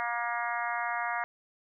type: harmonic tone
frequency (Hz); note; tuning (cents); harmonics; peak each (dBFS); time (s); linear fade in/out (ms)
237; A#3; +29; 3 / 4 / 5 / 6 / 7 / 8 / 9; -35 / -36 / -37 / -38 / -38 / -39 / -40; 0-1.24; 0
effects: none